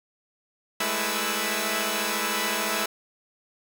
5% pulse tone cluster, 205.5 / 219.4 / 329.6 / 494.7 / 1308 Hz, G#3 / A3 / E4 / B4 / E6, -18 / -5 / 0 / +3 / -14 cents, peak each -20 dBFS, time 0.8-2.86 s, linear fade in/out 5 ms, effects none

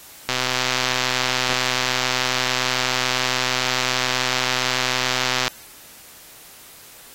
click train, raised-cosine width 0.2 ms, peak -3 dBFS, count 660, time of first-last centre 0.29-5.479 s, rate 127 Hz, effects white hiss -43 dBFS RMS until 7.14 s + AAC 48 kbps

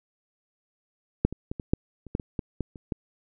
clicks, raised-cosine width 3 ms, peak -6 / -21 / -18 / -20 / -7 / -29 / -12 / -22 / -15 / -15 / -29 / -15 dBFS, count 12, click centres 1.25 / 1.326 / 1.515 / 1.598 / 1.735 / 2.067 / 2.151 / 2.198 / 2.392 / 2.607 / 2.758 / 2.922 s, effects none

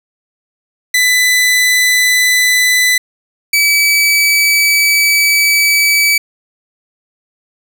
sawtooth tone pair in turn, 1998 / 2294 Hz, B6 / D7, +20 / -41 cents, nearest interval major second, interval 239 cents, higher second, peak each -5 dBFS, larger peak neither, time 0.94-2.98 / 3.53-6.18 s, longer second, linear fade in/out 5 ms, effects none

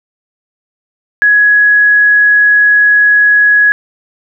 sine tone, 1675 Hz, G#6, 14 cents sharp, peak -4 dBFS, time 1.22-3.72 s, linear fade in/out 0 ms, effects none

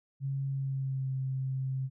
sine tone with pitch glide, 136.7 to 132.35 Hz, C#3 to C3, -24 to +20 cents, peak -30 dBFS, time 0.2-1.9 s, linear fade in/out 50 ms, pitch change -56 cents, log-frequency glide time 0.48-1.12 s, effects none

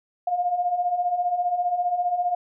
sine beating tone pair, 698.5 / 713.5 Hz, F5 / F5, 0 / +37 cents, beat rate 15 Hz, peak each -28 / -22 dBFS, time 0.27-2.35 s, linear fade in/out 5 ms, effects none

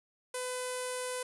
sawtooth tone with low-pass filter, 503 Hz, B4, 32 cents sharp, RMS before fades -37 dBFS, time 0.34-1.23 s, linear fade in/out 5 ms, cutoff 9600 Hz, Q 4.8, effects none

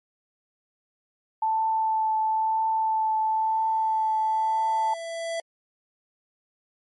sine tone with vibrato, 880 Hz, A5, in tune, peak -21 dBFS, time 1.42-4.94 s, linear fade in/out 5 ms, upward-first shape triangle, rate 1 Hz, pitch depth 13 cents each way
square tone with exponential growth, 665 Hz, E5, 15 cents sharp, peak -27 dBFS, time 3-5.4 s, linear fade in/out 2 ms, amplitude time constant 520 ms
effects MP3 48 kbps

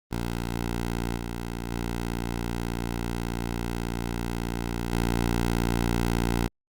10% pulse tone with level steps, 58.27 Hz, A#1, in tune, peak -19 / -23 / -20 / -15 dBFS, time 0.11-6.48 s, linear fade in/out 10 ms, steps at 1.17 / 1.71 / 4.92 s, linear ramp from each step 5 ms, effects Opus 24 kbps

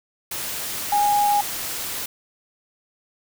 sine tone in noise, 822 Hz, G#5, 18 cents flat, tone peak -16 dBFS, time 0.92-1.41 s, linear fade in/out 5 ms, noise white, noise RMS -29 dBFS, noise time 0.31-2.06 s, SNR +10 dB, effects none

